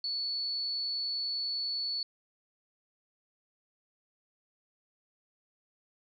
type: tone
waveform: sine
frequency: 4435 Hz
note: C#8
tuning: in tune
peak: -31 dBFS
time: 0.04-2.03 s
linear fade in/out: 2 ms
effects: none